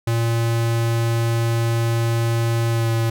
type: tone with pitch glide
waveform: square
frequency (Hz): 115.7 to 114.31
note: A#2 to A#2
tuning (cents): -13 to -33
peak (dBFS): -18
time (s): 0.07-3.1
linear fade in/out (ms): 5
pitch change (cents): -20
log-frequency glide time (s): 2.7-2.9
effects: none